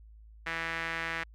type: tone with band-pass filter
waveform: sawtooth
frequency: 164.81 Hz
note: E3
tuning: in tune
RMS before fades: -35 dBFS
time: 0.46-1.24 s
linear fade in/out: 10 ms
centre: 1900 Hz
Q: 2.7
effects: added 54 Hz sine -50 dBFS peak until 1.34 s